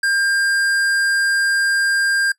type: tone with hard clipping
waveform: triangle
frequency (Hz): 1600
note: G6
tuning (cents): +35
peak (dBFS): -17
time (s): 0.03-2.32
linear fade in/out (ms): 5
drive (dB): 17
effects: noise-tail reverb RT60 0.1 s tail -19 dB re dry